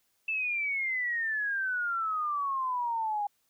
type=exponential sweep; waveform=sine; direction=down; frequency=2657 to 809 Hz; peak=-28 dBFS; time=0.28-3.27 s; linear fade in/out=5 ms; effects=white hiss -73 dBFS RMS until 3.49 s